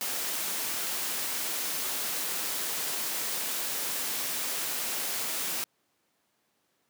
white noise, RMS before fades -32 dBFS, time 0.01-5.64 s, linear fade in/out 0 ms, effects pink hiss -73 dBFS RMS until 6.89 s + high-pass 200 Hz 12 dB/octave

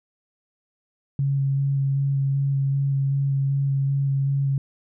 sine tone with vibrato, 137.9 Hz, C#3, 9 cents flat, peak -19 dBFS, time 1.19-4.58 s, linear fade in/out 2 ms, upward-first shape square, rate 2.6 Hz, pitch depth 10 cents each way, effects none

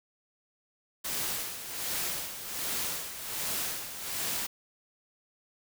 white noise with tremolo, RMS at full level -32 dBFS, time 1.04-4.47 s, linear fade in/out 10 ms, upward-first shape sine, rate 1.3 Hz, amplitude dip 65%, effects none

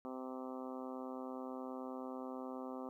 harmonic tone, 129.4 Hz, C3, 19 cents flat, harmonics 2 / 3 / 4 / 5 / 6 / 7 / 8 / 9 / 10, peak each -45 / -51 / -49 / -54 / -53 / -56 / -57 / -54 / -61 dBFS, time 0.05-2.89 s, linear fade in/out 0 ms, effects 13-bit

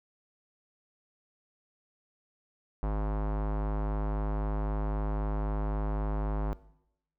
square tone with low-pass filter, 51.91 Hz, G#1, in tune, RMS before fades -30 dBFS, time 2.83-6.53 s, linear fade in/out 0 ms, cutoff 1000 Hz, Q 1.6, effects noise-tail reverb RT60 0.8 s tail -19 dB re dry

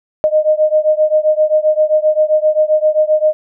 sine beating tone pair, 613 / 620.6 Hz, D#5 / D#5, -26 / -5 cents, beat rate 7.6 Hz, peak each -12 / -13 dBFS, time 0.24-3.33 s, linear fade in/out 0 ms, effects none

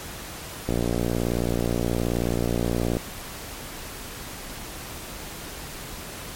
click train, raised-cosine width 2 ms, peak -11 dBFS, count 135, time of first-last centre 0.69-2.969 s, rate 58.8 Hz, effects pink hiss -37 dBFS RMS until 6.35 s + MP3 64 kbps

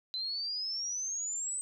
sine exponential sweep, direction up, 4015 to 8170 Hz, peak -33 dBFS, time 0.14-1.61 s, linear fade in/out 0 ms, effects 12-bit

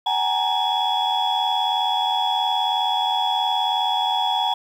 sine tone cluster, 756 / 835 / 938 / 3372 Hz, F#5 / G#5 / A#5 / G#7, +37 / +9 / +11 / +26 cents, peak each -23 dBFS, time 0.06-4.54 s, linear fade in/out 5 ms, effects tanh soft clip ceiling -13 dBFS + 8-bit

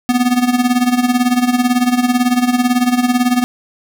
square tone with tremolo, 246.9 Hz, B3, in tune, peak -9 dBFS, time 0.09-3.44 s, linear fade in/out 0 ms, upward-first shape sine, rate 18 Hz, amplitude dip 75%, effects none

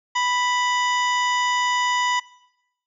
harmonic tone with a mistuned harmonic, 987.8 Hz, B5, in tune, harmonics 1 / 2 / 3 / 4 / 5 / 6 / 7, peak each -21 / -25 / -29 / -35 / -37 / -38 / -34 dBFS, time 0.15-2.2 s, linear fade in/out 10 ms, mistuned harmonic 4, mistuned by -140 cents, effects noise-tail reverb RT60 0.9 s tail -21 dB re dry

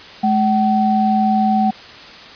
sine tone pair together, 213.3 / 760 Hz, G#3 / F#5, +46 / +46 cents, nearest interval octave + minor seventh, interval 2200 cents, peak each -15 dBFS, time 0.23-1.71 s, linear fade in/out 10 ms, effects white hiss -37 dBFS RMS until 2.35 s + resampled to 11025 Hz

